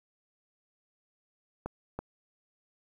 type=clicks; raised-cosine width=1 ms; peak=-21 dBFS; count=2; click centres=1.66 / 1.99 s; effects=10-bit